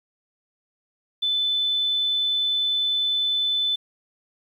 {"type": "tone", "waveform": "sine", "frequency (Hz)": 3510, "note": "A7", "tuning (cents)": -5, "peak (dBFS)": -20, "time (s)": [1.22, 3.76], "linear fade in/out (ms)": 10, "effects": ["9-bit"]}